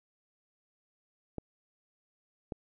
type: clicks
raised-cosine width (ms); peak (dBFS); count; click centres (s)
2; -23; 2; 1.383 / 2.522
effects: none